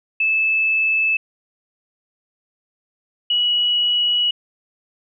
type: tone pair in turn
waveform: sine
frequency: 2619 / 2924 Hz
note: E7 / F#7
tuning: -12 / -21 cents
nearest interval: major second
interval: 191 cents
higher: second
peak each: -15 dBFS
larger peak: neither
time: 0.2-1.17 / 3.3-4.31 s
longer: second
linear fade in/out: 5 ms
effects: none